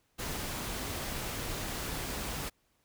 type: noise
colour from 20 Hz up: pink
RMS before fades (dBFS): -37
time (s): 0.18-2.5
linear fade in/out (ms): 20
effects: pink hiss -73 dBFS RMS until 2.84 s